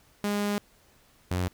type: tone pair in turn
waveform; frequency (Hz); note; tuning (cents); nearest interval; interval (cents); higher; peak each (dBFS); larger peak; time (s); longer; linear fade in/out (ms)
sawtooth; 205.1 / 90.47; G#3 / F#2; -21 / -38; octave + major second; 1417; first; -22; neither; 0.24-0.58 / 1.31-1.48; first; 0
effects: pink hiss -61 dBFS RMS until 1.53 s